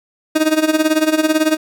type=tone with tremolo; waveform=30% pulse; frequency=312.2 Hz; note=D#4; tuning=6 cents sharp; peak=-7 dBFS; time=0.35-1.57 s; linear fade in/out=10 ms; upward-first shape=sine; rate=18 Hz; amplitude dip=80%; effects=none